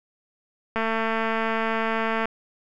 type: click train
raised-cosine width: 0.5 ms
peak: -11 dBFS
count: 336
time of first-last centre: 0.76-2.256 s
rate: 224 Hz
effects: none